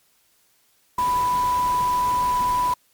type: tone in noise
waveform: sine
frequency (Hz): 991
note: B5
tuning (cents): +6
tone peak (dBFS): -18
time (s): 0.98-2.74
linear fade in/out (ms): 5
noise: pink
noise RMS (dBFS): -34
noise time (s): 0.98-2.74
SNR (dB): +13
effects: white hiss -62 dBFS RMS until 2.93 s + MP3 96 kbps